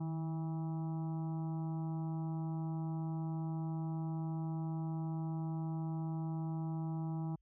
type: harmonic tone with a mistuned harmonic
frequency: 162.3 Hz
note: E3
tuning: 27 cents flat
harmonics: 1 / 2 / 4 / 5 / 6 / 7 / 8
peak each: -36 / -45 / -57 / -51 / -57 / -62 / -65 dBFS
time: 0-7.36 s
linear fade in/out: 10 ms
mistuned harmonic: 1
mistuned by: -46 cents
effects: added 50 Hz sine -70 dBFS peak until 7.41 s